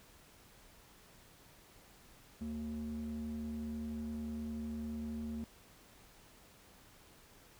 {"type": "tone with band-pass filter", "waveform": "square", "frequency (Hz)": 75.9, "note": "D#2", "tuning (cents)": -42, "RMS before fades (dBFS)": -41, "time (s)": [2.41, 5.44], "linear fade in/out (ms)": 0, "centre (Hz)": 200, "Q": 5.3, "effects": ["pink hiss -61 dBFS RMS until 7.59 s"]}